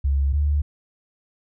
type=tone pair in turn; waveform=sine; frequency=69.3 / 73.1 Hz; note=C#2 / D2; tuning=0 / -7 cents; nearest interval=minor second; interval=93 cents; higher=second; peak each=-17 dBFS; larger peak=neither; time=0.04-0.33 / 0.33-0.62 s; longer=neither; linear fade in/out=10 ms; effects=none